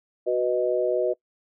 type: chord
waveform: sine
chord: B major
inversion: second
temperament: equal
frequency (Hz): 370 / 493.9 / 622.3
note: F#4 / B4 / D#5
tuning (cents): 0 / 0 / 0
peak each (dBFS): -25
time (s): 0.26-1.14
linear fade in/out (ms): 20
effects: noise-tail reverb RT60 0.1 s tail -23 dB re dry